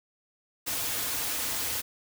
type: noise with comb filter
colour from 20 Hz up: white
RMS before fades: -31 dBFS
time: 0.66-1.82 s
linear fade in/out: 20 ms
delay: 5.2 ms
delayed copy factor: -0.55
effects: none